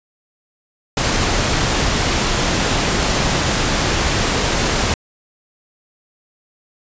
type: noise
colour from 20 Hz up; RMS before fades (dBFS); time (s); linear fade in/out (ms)
pink; -17; 0.97-4.94; 2
effects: resampled to 16000 Hz